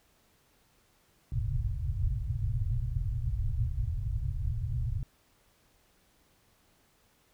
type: low-pass noise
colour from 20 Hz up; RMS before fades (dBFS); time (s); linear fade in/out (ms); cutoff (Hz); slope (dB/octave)
white; -31; 1.32-5.03; 2; 130; 96
effects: pink hiss -67 dBFS RMS until 7.33 s